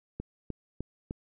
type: click train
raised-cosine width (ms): 3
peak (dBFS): -22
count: 4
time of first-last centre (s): 0.2-1.109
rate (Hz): 3.3
effects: none